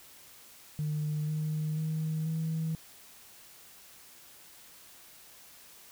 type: tone with pitch steps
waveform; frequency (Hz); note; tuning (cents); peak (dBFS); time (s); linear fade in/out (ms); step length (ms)
sine; 151.2 / 154.29 / 157.44 / 160.65; D#3 / D#3 / D#3 / E3; -49 / -14 / +21 / -44; -28; 0.79-2.75; 0; 490
effects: tanh soft clip ceiling -26 dBFS + white hiss -54 dBFS RMS until 5.91 s